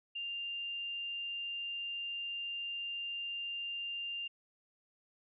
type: tone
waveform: sine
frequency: 2794 Hz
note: F7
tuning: in tune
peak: -37 dBFS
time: 0.15-4.28 s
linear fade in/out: 10 ms
effects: none